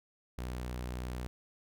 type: tone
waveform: sawtooth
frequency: 61.74 Hz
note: B1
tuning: in tune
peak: -33 dBFS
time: 0.38-1.27 s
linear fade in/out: 0 ms
effects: none